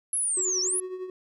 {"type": "linear two-way sweep", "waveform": "sine", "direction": "down then up", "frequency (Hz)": [11100, 5274, 11100], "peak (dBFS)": -24, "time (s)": [0.13, 0.8], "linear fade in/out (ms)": 2, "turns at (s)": 0.61}
{"type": "tone with tremolo", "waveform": "triangle", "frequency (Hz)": 370, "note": "F#4", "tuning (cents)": 0, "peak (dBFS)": -28, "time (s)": [0.37, 1.1], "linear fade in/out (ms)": 2, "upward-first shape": "triangle", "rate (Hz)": 11, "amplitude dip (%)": 65}
{"effects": []}